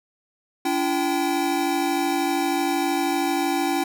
square tone cluster, 286.8 / 339.7 / 777 Hz, D4 / F4 / G5, -41 / -48 / -16 cents, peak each -26 dBFS, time 0.65-3.84 s, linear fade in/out 5 ms, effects none

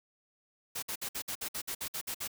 white noise bursts, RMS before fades -37 dBFS, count 12, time 0.75-2.278 s, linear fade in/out 10 ms, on 76 ms, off 56 ms, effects none

